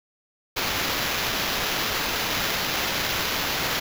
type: noise with sample-and-hold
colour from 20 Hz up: white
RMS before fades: -26 dBFS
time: 0.56-3.8 s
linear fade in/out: 10 ms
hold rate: 8820 Hz
effects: none